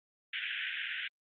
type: band-pass noise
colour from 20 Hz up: pink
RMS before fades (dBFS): -37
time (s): 0.33-1.08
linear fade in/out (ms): 5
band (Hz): 1500 to 3400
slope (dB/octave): 96
effects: Opus 32 kbps